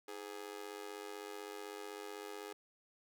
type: tone with amplitude modulation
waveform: sawtooth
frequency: 415.3 Hz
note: G#4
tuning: in tune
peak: -37 dBFS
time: 0.08-2.53 s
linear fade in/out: 5 ms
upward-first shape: sine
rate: 95.9 Hz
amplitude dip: 95%
effects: none